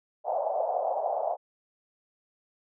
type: band-pass noise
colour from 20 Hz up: white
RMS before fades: -29 dBFS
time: 0.24-1.37 s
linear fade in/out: 50 ms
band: 570 to 770 Hz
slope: 48 dB/octave
effects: none